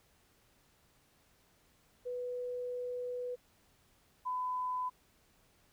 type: tone pair in turn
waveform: sine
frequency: 493.9 / 1005.1 Hz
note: B4 / B5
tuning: 0 / +30 cents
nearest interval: octave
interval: 1230 cents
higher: second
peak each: -36 / -33 dBFS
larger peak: second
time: 2.05-3.36 / 4.25-4.9 s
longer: first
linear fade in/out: 20 ms
effects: pink hiss -69 dBFS RMS until 5.72 s